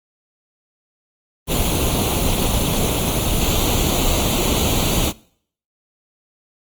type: noise with comb filter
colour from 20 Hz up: pink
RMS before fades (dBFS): -18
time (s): 1.47-5.13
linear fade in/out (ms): 50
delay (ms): 0.29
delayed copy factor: +0.75
effects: noise-tail reverb RT60 0.6 s tail -23 dB re dry + Opus 24 kbps